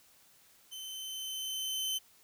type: tone with level ramp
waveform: sawtooth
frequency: 3067 Hz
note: G7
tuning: 38 cents flat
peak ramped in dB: -39 to -28 dBFS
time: 0.71-1.99 s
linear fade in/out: 20 ms
effects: white hiss -63 dBFS RMS until 2.23 s

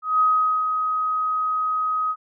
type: tone with ADSR envelope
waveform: sine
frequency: 1260 Hz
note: D#6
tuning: 21 cents sharp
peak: -14 dBFS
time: 0.02-2.16 s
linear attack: 180 ms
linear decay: 440 ms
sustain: -6 dB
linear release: 56 ms
effects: none

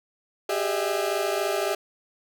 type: tone cluster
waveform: 35% pulse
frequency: 386.6 / 410.3 / 606 / 660 Hz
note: G4 / G#4 / D#5 / E5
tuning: -24 / -21 / -46 / +2 cents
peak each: -28 dBFS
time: 0.49-1.75 s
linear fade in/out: 5 ms
effects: none

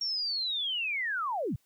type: linear sweep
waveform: sine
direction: down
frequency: 5590 to 82.1 Hz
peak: -29 dBFS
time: 0.01-1.56 s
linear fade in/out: 5 ms
effects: white hiss -71 dBFS RMS until 1.65 s

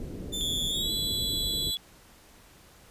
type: low-pass noise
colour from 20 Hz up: pink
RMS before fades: -37 dBFS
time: 0-1.71 s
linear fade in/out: 2 ms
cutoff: 460 Hz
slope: 24 dB/octave
type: tone with pitch glide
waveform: sawtooth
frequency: 3542 to 3976 Hz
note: A7 to B7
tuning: +11 to +11 cents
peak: -28 dBFS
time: 0.32-1.76 s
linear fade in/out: 20 ms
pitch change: +200 cents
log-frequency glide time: 0.69-0.91 s
type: tone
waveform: sine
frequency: 3377 Hz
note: G#7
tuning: 28 cents sharp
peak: -30 dBFS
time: 0.41-1.77 s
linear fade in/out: 0 ms
effects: pink hiss -55 dBFS RMS until 2.9 s + resampled to 32000 Hz

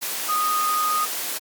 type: tone in noise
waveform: sine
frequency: 1240 Hz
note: D#6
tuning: 6 cents flat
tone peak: -20 dBFS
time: 0.28-1.06 s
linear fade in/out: 20 ms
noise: white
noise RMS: -28 dBFS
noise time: 0.01-1.39 s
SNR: +5 dB
effects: high-pass 300 Hz 12 dB/octave + Opus 48 kbps

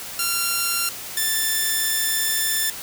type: tone pair in turn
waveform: 5% pulse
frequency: 1380 / 1768.6 Hz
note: F6 / A6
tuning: -21 / +8 cents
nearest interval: major third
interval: 429 cents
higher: second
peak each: -9 dBFS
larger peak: neither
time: 0.19-0.89 / 1.17-2.7 s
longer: second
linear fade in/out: 2 ms
effects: white hiss -34 dBFS RMS until 2.82 s

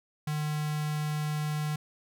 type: tone with notch filter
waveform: square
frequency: 151.2 Hz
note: D#3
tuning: 49 cents flat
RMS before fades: -31 dBFS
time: 0.27-1.76 s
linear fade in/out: 5 ms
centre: 420 Hz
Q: 1.7
effects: none

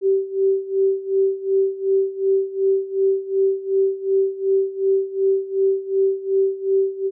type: tone with tremolo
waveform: sine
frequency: 387.5 Hz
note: G4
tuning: 20 cents flat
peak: -13 dBFS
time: 0.01-7.11 s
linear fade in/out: 50 ms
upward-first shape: sine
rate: 2.7 Hz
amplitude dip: 85%
effects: none

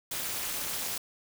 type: noise with amplitude modulation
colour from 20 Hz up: white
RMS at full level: -30 dBFS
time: 0.11-0.98 s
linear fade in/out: 5 ms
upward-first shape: sine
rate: 284 Hz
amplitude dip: 95%
effects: none

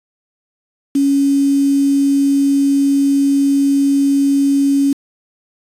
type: tone with quantisation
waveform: sine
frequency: 278.3 Hz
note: C#4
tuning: 7 cents sharp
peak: -10 dBFS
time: 0.95-4.93 s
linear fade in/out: 5 ms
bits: 5
effects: resampled to 32000 Hz

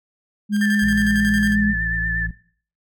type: tone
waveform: sine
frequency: 207.7 Hz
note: G#3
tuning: in tune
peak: -16 dBFS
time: 0.49-1.75 s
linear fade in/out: 50 ms
type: tone with tremolo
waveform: sawtooth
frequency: 1600 Hz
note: G6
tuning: 35 cents sharp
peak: -22 dBFS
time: 0.52-1.56 s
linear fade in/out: 50 ms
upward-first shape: square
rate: 11 Hz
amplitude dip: 65%
type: tone with vibrato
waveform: sine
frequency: 1760 Hz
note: A6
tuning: in tune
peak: -21 dBFS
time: 0.61-2.27 s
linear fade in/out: 10 ms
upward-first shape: sine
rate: 8.4 Hz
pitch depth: 32 cents each way
type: harmonic tone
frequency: 55.8 Hz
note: A1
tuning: 25 cents sharp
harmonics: 1 / 2 / 3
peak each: -26 / -33 / -31 dBFS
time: 0.82-2.31 s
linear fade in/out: 5 ms
effects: noise-tail reverb RT60 0.5 s tail -19 dB re dry

